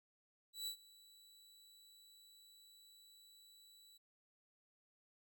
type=tone with ADSR envelope; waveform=sawtooth; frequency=3944 Hz; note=B7; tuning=3 cents flat; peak=-37 dBFS; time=0.53-3.98 s; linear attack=140 ms; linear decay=89 ms; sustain=-22 dB; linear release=13 ms; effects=none